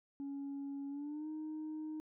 sine tone with pitch glide, 279.3 to 309.9 Hz, C#4 to D#4, +13 to -7 cents, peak -38 dBFS, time 0.2-2 s, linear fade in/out 0 ms, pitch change +180 cents, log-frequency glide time 0.89-1.28 s, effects tanh soft clip ceiling -38 dBFS

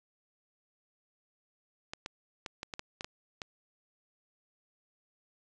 clicks, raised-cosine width 0.2 ms, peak -21 dBFS, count 9, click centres 1.935 / 2.061 / 2.462 / 2.631 / 2.738 / 2.794 / 3.009 / 3.045 / 3.418 s, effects resampled to 22050 Hz

